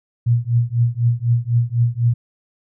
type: tone with tremolo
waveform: sine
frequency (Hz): 118.8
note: A#2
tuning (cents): +33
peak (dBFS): -10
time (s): 0.26-2.14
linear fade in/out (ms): 10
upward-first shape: triangle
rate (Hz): 4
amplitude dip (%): 100
effects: none